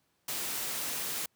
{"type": "noise", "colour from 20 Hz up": "white", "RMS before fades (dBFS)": -35, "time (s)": [0.28, 1.26], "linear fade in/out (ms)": 5, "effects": ["pink hiss -74 dBFS RMS until 1.35 s", "high-pass 100 Hz 12 dB/octave"]}